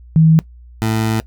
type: tone pair in turn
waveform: sine / 20% pulse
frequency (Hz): 160 / 110.8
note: D#3 / A2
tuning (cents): +49 / +13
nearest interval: tritone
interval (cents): 636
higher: first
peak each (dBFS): -6 / -10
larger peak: first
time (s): 0.16-0.39 / 0.82-1.2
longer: second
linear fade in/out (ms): 0
effects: noise-tail reverb RT60 0.1 s tail -20 dB re dry + added 60 Hz sine -37 dBFS peak until 1.26 s